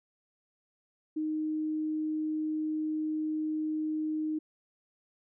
sine tone, 310 Hz, D#4, 6 cents flat, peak -29 dBFS, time 1.16-4.39 s, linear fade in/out 10 ms, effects none

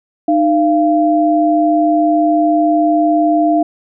sine tone pair together, 306.3 / 686.7 Hz, D#4 / F5, -27 / -29 cents, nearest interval octave + major second, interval 1398 cents, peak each -12 dBFS, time 0.28-3.63 s, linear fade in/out 5 ms, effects none

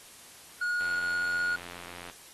triangle tone, 1443 Hz, F#6, 44 cents flat, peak -25 dBFS, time 0.61-1.56 s, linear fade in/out 5 ms
click train, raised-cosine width 0.3 ms, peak -27 dBFS, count 114, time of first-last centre 0.81-2.098 s, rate 87.7 Hz
effects white hiss -51 dBFS RMS until 2.33 s + AAC 32 kbps

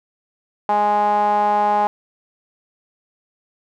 sawtooth tone with band-pass filter, 207.7 Hz, G#3, in tune, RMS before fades -17 dBFS, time 0.69-1.87 s, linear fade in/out 0 ms, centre 850 Hz, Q 6.3, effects none

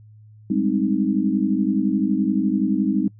sine chord, Ab major seventh, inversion third, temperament equal, 196 / 207.7 / 261.6 / 311.1 Hz, G3 / Ab3 / C4 / Eb4, 0 / 0 / 0 / 0 cents, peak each -23 dBFS, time 0.5-3.08 s, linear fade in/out 5 ms, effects noise-tail reverb RT60 0.1 s tail -25 dB re dry + added 107 Hz sine -44 dBFS peak until 3.19 s

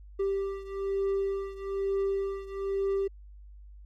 triangle beating tone pair, 392 / 393.1 Hz, G4 / G4, 0 / +5 cents, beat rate 1.1 Hz, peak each -28 / -31 dBFS, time 0.19-3.08 s, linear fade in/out 10 ms, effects added 50 Hz sine -46 dBFS peak until 3.85 s

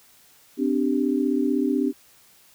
sine chord, C suspended second, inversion none, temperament equal with one note detuned, 257.7 / 293.7 / 392 Hz, C4 / D4 / G4, -26 / 0 / 0 cents, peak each -23 / -23 / -27 dBFS, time 0.57-1.93 s, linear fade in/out 50 ms, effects white hiss -55 dBFS RMS until 2.54 s

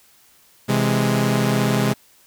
sawtooth chord, C augmented, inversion none, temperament equal, 130.81 / 164.81 / 207.7 Hz, C3 / E3 / G#3, 0 / 0 / 0 cents, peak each -16 / -22 / -16 dBFS, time 0.68-1.94 s, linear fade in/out 20 ms, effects white hiss -54 dBFS RMS until 2.26 s

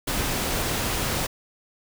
pink noise, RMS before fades -26 dBFS, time 0.07-1.27 s, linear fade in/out 10 ms, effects none

